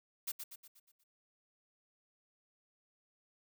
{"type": "noise with echo", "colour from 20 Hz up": "blue", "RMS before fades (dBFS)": -38, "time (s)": [0.27, 0.32], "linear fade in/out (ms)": 10, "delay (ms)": 120, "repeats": 6, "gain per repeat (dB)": -6, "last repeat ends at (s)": 1.04, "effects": []}